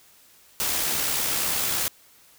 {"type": "noise with amplitude modulation", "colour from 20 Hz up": "white", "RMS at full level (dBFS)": -24, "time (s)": [0.6, 1.88], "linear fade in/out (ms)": 0, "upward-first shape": "sine", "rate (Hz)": 68.7, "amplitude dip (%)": 30, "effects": ["white hiss -55 dBFS RMS until 2.38 s"]}